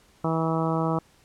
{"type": "harmonic tone", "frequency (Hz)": 162.2, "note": "E3", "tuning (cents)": -28, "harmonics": [1, 2, 3, 4, 5, 6, 7, 8], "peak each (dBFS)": [-26, -29, -31, -32, -33, -34, -34, -35], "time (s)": [0.24, 0.99], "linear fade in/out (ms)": 5, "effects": ["pink hiss -59 dBFS RMS until 1.24 s", "low-pass 11000 Hz 12 dB/octave"]}